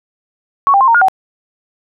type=tone with pitch steps; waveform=sine; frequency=1114 / 794 / 1056 / 923 / 1427 / 761 Hz; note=C#6 / G5 / C6 / A#5 / F6 / F#5; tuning=+8 / +22 / +16 / -17 / +37 / +48 cents; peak=-6 dBFS; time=0.67-1.084 s; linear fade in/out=0 ms; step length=69 ms; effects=none